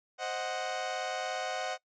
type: chord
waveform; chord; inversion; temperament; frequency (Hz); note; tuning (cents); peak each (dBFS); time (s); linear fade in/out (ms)
sawtooth; C diminished; none; equal; 523.3 / 622.3 / 740; C5 / Eb5 / Gb5; 0 / 0 / 0; -36 / -35 / -31; 0.18-1.78; 50
effects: noise-tail reverb RT60 0.1 s tail -22 dB re dry + resampled to 16000 Hz